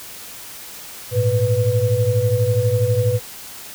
sine tone cluster, 105 / 117.2 / 495.1 Hz, G#2 / A#2 / B4, +19 / +10 / +4 cents, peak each -19 dBFS, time 1.11-3.2 s, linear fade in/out 50 ms, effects white hiss -36 dBFS RMS until 3.74 s

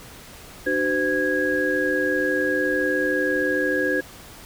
sine tone cluster, 297.9 / 377.7 / 511 / 1651 Hz, D4 / F#4 / C5 / G#6, +25 / +36 / -41 / -11 cents, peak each -26 / -27 / -25 / -23 dBFS, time 0.66-4.01 s, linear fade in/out 10 ms, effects pink hiss -43 dBFS RMS until 4.45 s

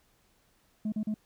sine tone bursts, 214 Hz, A3, 48 cents flat, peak -26 dBFS, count 3, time 0.85-1.142 s, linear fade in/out 5 ms, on 72 ms, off 38 ms, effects tanh soft clip ceiling -27 dBFS + pink hiss -68 dBFS RMS until 1.25 s

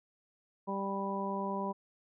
harmonic tone, 196.7 Hz, G3, 6 cents sharp, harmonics 1 / 2 / 3 / 4 / 5, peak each -37 / -40 / -41 / -43 / -37 dBFS, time 0.67-1.73 s, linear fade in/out 20 ms, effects none

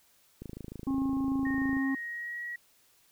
click train, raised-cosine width 3 ms, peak -28 dBFS, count 37, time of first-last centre 0.42-1.768 s, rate 26.7 Hz
harmonic tone, 269.9 Hz, C#4, 46 cents flat, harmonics 1 / 3 / 4, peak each -27 / -45 / -44 dBFS, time 0.87-1.95 s, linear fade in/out 5 ms
sine tone with pitch glide, 1850 to 1914.1 Hz, A#6 to A#6, -14 to +45 cents, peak -35 dBFS, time 1.45-2.56 s, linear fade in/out 5 ms, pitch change +59 cents, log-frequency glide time 1.65-2.44 s
effects white hiss -65 dBFS RMS until 3.11 s

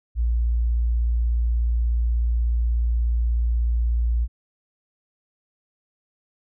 sine tone, 58.27 Hz, A#1, in tune, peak -18 dBFS, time 0.15-4.28 s, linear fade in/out 50 ms, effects none

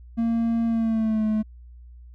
triangle tone with pitch glide, 230 to 215.8 Hz, A#3 to A3, -23 to -33 cents, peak -18 dBFS, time 0.17-1.43 s, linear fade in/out 20 ms, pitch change -110 cents, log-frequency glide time 0.66-1.25 s, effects added 60 Hz sine -42 dBFS peak until 2.14 s

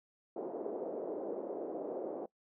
pink band-pass noise, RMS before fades -40 dBFS, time 0.36-2.26 s, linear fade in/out 5 ms, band 340 to 600 Hz, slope 24 dB/octave, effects noise-tail reverb RT60 0.1 s tail -22 dB re dry

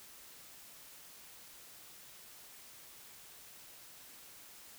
silence, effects white hiss -55 dBFS RMS until 4.78 s

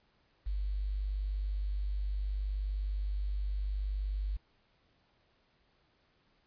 sine tone with quantisation, 49.65 Hz, G1, 23 cents sharp, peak -31 dBFS, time 0.46-4.37 s, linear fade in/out 10 ms, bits 10, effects pink hiss -71 dBFS RMS until 6.46 s + resampled to 11025 Hz

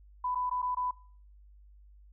sine tone with dropouts, 997 Hz, B5, 16 cents sharp, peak -29 dBFS, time 0.24-0.91 s, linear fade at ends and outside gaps 5 ms, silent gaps 0.348-0.355 / 0.497-0.511 / 0.619-0.626 / 0.748-0.769 s, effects noise-tail reverb RT60 0.5 s tail -22 dB re dry + added 50 Hz sine -53 dBFS peak until 2.12 s

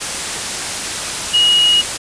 sine tone in noise, 2892 Hz, F#7, 40 cents flat, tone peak -9 dBFS, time 1.33-1.82 s, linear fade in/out 20 ms, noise white, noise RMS -21 dBFS, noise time 0-1.98 s, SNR +9 dB, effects resampled to 22050 Hz

